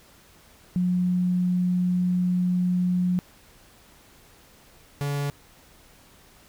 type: tone pair in turn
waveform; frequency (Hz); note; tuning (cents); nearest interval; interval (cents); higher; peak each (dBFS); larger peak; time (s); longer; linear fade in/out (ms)
sine / 45% pulse; 179.9 / 142.79; F#3 / D3; -48 / -48; major third; 400; first; -20 / -25; first; 0.76-3.19 / 5.01-5.3; first; 0
effects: pink hiss -54 dBFS RMS until 6.48 s